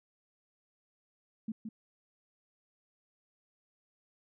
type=tone with echo; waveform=sine; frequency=220 Hz; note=A3; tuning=in tune; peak=-33 dBFS; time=1.48-1.52 s; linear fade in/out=5 ms; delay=170 ms; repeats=1; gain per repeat=-5 dB; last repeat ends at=1.69 s; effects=none